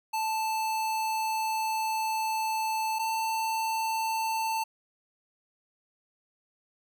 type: tone pair in turn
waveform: square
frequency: 880 / 890.2 Hz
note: A5 / A5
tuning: 0 / +20 cents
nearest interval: unison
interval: 20 cents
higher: second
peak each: -28 dBFS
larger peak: neither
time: 0.13-2.99 / 2.99-4.64 s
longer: first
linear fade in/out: 10 ms
effects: none